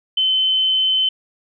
sine tone, 3061 Hz, G7, 42 cents flat, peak -14 dBFS, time 0.17-1.09 s, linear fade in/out 5 ms, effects none

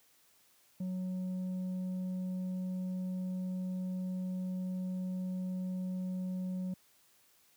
sine tone with tanh clipping, 184.4 Hz, F#3, 6 cents flat, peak -35 dBFS, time 0.8-6.74 s, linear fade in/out 5 ms, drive 4 dB, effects white hiss -67 dBFS RMS until 7.56 s + high-pass 60 Hz 12 dB/octave

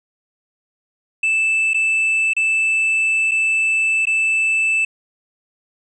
triangle tone with dropouts, 2637 Hz, E7, in tune, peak -13 dBFS, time 1.23-4.85 s, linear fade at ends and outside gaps 5 ms, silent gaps 1.735-1.743 / 2.335-2.365 / 3.312-3.316 / 4.055-4.069 s, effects resampled to 24000 Hz

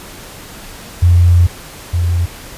sine tone pair in turn, 87.31 / 86.46 Hz, F2 / F2, 0 / -17 cents, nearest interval unison, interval 17 cents, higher first, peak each -5 / -11 dBFS, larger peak first, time 1.02-1.47 / 1.93-2.26 s, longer first, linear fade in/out 10 ms, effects pink hiss -33 dBFS RMS until 2.57 s + resampled to 32000 Hz

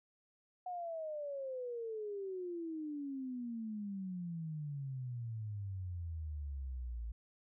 sine exponential sweep, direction down, 734 to 55 Hz, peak -39 dBFS, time 0.66-7.12 s, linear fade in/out 5 ms, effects none

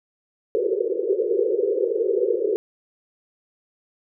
white band-pass noise, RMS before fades -22 dBFS, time 0.55-2.56 s, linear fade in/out 0 ms, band 360 to 500 Hz, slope 96 dB/octave, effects none

